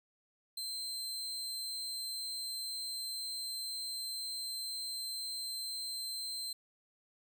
sawtooth tone, 4114 Hz, C8, 30 cents flat, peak -35 dBFS, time 0.57-6.53 s, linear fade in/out 5 ms, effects none

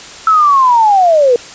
sine linear sweep, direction down, 1326 to 466.2 Hz, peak -5 dBFS, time 0.27-1.36 s, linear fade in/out 2 ms, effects white hiss -31 dBFS RMS until 1.54 s + resampled to 16000 Hz

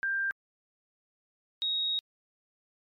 sine tone pair in turn, 1586 / 3772 Hz, G6 / A#7, +20 / +20 cents, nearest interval octave + minor third, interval 1500 cents, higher second, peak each -27 dBFS, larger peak neither, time 0.03-0.31 / 1.62-1.99 s, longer second, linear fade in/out 0 ms, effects MP3 96 kbps

